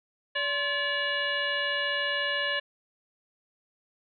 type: harmonic tone with a mistuned harmonic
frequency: 574 Hz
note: D5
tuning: 40 cents flat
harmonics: 1 / 2 / 3 / 4 / 5 / 6 / 7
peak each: -34 / -38 / -29 / -40 / -32 / -40 / -41 dBFS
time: 0.35-2.6 s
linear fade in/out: 10 ms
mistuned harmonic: 2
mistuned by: -150 cents
effects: none